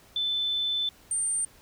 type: tone pair in turn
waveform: sine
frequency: 3520 / 8846 Hz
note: A7 / C#9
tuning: 0 / -5 cents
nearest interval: octave + major third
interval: 1595 cents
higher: second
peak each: -25 dBFS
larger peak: neither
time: 0.16-0.89 / 1.11-1.45 s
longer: first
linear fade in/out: 2 ms
effects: pink hiss -56 dBFS RMS until 1.61 s